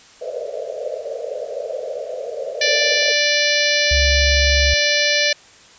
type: band-pass noise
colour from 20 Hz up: white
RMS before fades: -27 dBFS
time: 0.21-3.12 s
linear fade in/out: 5 ms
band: 450 to 640 Hz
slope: 96 dB/octave
type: harmonic tone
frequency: 587.3 Hz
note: D5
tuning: in tune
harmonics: 1 / 3 / 4 / 5 / 6 / 7 / 8 / 9 / 10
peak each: -22 / -21 / -21 / -25 / -26 / -22 / -27 / -25 / -27 dBFS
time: 2.61-5.33 s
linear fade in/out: 5 ms
type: tone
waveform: sine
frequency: 69.3 Hz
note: C#2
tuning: in tune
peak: -16 dBFS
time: 3.91-4.74 s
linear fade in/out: 5 ms
effects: white hiss -46 dBFS RMS until 5.78 s + resampled to 16000 Hz